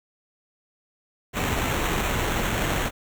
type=noise with sample-and-hold; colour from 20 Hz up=pink; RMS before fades=-25 dBFS; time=1.33-2.91 s; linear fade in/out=50 ms; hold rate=4900 Hz; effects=none

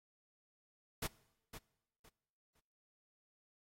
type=noise with echo; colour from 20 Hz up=pink; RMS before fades=-39 dBFS; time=1.02-1.07 s; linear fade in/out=5 ms; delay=510 ms; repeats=3; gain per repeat=-12 dB; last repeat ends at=2.6 s; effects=noise-tail reverb RT60 0.9 s tail -22 dB re dry + AAC 48 kbps

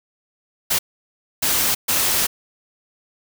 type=noise bursts at uneven times; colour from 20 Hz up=white; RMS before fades=-19 dBFS; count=3; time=0.7-0.79 / 1.42-1.75 / 1.88-2.27 s; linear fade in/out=10 ms; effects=none

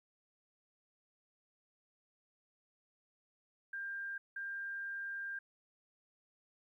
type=tone bursts at uneven times; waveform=sine; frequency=1595 Hz; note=G6; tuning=30 cents sharp; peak=-39 dBFS; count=2; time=3.73-4.18 / 4.36-5.39 s; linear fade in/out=5 ms; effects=13-bit

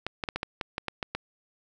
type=clicks; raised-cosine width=0.3 ms; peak=-14 dBFS; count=10; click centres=0.066 / 0.238 / 0.288 / 0.36 / 0.431 / 0.612 / 0.781 / 0.883 / 1.028 / 1.15 s; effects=none

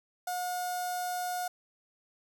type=tone with notch filter; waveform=sawtooth; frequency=720 Hz; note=F#5; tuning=47 cents flat; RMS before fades=-34 dBFS; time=0.27-1.48 s; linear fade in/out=5 ms; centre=2500 Hz; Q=0.61; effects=none

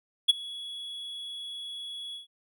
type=tone with ADSR envelope; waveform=triangle; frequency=3368 Hz; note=G#7; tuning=24 cents sharp; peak=-12 dBFS; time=0.28-2.27 s; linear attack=17 ms; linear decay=19 ms; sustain=-23 dB; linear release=130 ms; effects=none

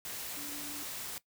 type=tone in noise; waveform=sine; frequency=290.7 Hz; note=D4; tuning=18 cents flat; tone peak=-46 dBFS; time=0.37-0.83 s; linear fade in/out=0 ms; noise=white; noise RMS=-41 dBFS; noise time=0.05-1.18 s; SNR=-8 dB; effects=noise-tail reverb RT60 0.1 s tail -18 dB re dry

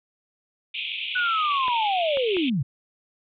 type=band-pass noise; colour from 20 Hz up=white; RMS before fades=-31 dBFS; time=0.74-2.5 s; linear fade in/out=5 ms; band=2300 to 3500 Hz; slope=96 dB/octave
type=linear sweep; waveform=sine; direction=down; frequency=1496 to 116.54 Hz; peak=-21 dBFS; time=1.15-2.63 s; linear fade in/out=10 ms
type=clicks; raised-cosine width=0.5 ms; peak=-19 dBFS; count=3; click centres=1.682 / 2.172 / 2.368 s
effects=none

